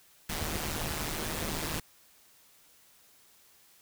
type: noise with amplitude modulation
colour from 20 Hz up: pink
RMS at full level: -31 dBFS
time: 0.29-1.8 s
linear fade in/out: 5 ms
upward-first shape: sine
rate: 155 Hz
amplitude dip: 75%
effects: white hiss -61 dBFS RMS until 3.81 s